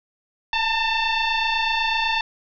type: tone with frequency modulation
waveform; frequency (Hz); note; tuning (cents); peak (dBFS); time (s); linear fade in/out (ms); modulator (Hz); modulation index
sine; 880; A5; 0; -19; 0.53-2.21; 2; 894; 3.4
effects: none